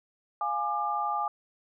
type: chord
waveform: sine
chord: D diminished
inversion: first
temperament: equal with one note detuned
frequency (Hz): 698.5 / 830.6 / 1195.2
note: F5 / Ab5 / D6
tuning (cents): 0 / 0 / +30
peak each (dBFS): -36 / -30 / -30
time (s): 0.41-1.28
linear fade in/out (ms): 2
effects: none